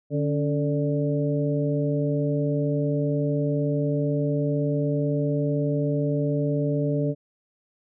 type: harmonic tone with a mistuned harmonic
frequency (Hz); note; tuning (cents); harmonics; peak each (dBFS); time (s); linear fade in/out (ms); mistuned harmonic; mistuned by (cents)
146.83; D3; 0; 1 / 2 / 3 / 4; -24 / -27 / -29 / -30; 0.1-7.15; 50; 2; -66
effects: none